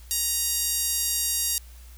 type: tone with high-pass filter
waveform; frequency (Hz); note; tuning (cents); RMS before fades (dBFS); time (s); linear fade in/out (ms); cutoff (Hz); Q
5% pulse; 941; A#5; +16; -26; 0.11-1.58; 0; 5100; 0.6
effects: added 60 Hz sine -43 dBFS peak until 1.97 s + white hiss -54 dBFS RMS until 1.97 s